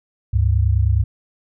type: tone pair together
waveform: sine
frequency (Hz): 71.49 / 101.1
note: D2 / G#2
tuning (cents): -46 / -46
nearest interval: tritone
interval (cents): 600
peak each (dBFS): -16 / -16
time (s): 0.33-1.04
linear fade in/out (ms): 10
effects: none